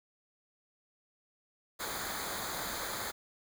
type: noise with comb filter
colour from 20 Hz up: pink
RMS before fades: -38 dBFS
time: 1.79-3.12 s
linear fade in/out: 20 ms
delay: 0.36 ms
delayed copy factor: -0.75
effects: none